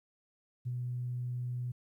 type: tone with ADSR envelope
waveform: sine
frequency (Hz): 123.47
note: B2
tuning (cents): 0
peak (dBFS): -31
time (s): 0.65-1.72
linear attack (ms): 20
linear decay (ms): 41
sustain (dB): -2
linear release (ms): 9
effects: tanh soft clip ceiling -27 dBFS + 12-bit